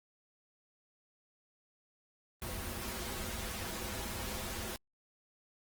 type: noise with comb filter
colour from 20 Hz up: pink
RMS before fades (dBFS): -40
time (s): 2.42-4.76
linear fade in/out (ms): 0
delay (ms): 6.8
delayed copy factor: -0.85
effects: Opus 24 kbps